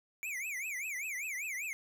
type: tone with vibrato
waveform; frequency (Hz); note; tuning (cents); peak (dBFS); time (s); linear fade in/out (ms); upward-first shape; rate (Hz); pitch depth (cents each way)
square; 2267; C#7; +38; -37; 0.23-1.73; 0; triangle; 5.1; 280
effects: none